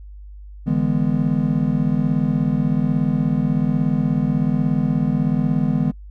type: chord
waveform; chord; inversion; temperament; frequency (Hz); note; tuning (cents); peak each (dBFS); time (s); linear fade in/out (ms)
triangle; E dominant seventh; third; just; 148.33 / 164.81 / 206 / 247.2; D3 / E3 / G#3 / B3; +18 / 0 / -14 / +2; -20; 0.66-5.92; 20
effects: noise-tail reverb RT60 0.1 s tail -26 dB re dry + added 50 Hz sine -35 dBFS peak until 6.1 s